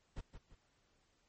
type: noise with echo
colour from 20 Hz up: brown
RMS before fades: -42 dBFS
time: 0.16-0.21 s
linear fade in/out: 10 ms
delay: 170 ms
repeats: 2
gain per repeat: -8 dB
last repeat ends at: 0.55 s
effects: pink hiss -75 dBFS RMS until 1.28 s + MP3 32 kbps